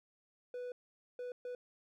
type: tone bursts at uneven times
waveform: triangle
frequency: 493.9 Hz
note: B4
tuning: in tune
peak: -38 dBFS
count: 3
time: 0.54-0.72 / 1.19-1.32 / 1.45-1.55 s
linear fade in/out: 2 ms
effects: none